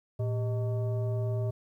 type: tone with frequency modulation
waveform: sine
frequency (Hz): 113.6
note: A#2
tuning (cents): -44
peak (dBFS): -27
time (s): 0.19-1.51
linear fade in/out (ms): 10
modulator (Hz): 509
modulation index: 0.56
effects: 11-bit